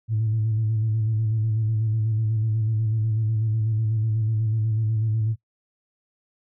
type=tone with vibrato; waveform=sine; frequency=109.9 Hz; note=A2; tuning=2 cents flat; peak=-19 dBFS; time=0.08-5.36 s; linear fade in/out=50 ms; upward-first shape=square; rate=8.1 Hz; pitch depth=36 cents each way; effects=noise-tail reverb RT60 0.1 s tail -20 dB re dry + tanh soft clip ceiling -16 dBFS